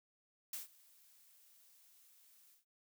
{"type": "noise with ADSR envelope", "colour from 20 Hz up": "blue", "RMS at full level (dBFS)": -42, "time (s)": [0.53, 2.65], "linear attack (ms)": 3, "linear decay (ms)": 140, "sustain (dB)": -24, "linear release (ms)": 130, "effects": []}